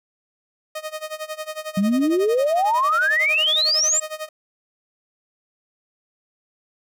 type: tone with tremolo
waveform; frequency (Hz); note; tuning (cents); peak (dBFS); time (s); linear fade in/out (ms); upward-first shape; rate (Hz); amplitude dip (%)
sawtooth; 621; D#5; -3; -22; 0.75-4.29; 5; sine; 11; 90
type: exponential sweep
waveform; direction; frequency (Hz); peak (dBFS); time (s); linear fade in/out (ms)
sine; up; 186.3 to 7600; -16; 1.77-4; 5
effects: none